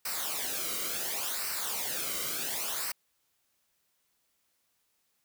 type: noise with flanger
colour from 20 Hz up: white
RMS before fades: -34 dBFS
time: 0.05-2.92 s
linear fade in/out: 5 ms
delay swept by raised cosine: 0.29 to 1.17 ms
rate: 0.7 Hz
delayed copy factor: -0.7
effects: white hiss -75 dBFS RMS until 5.24 s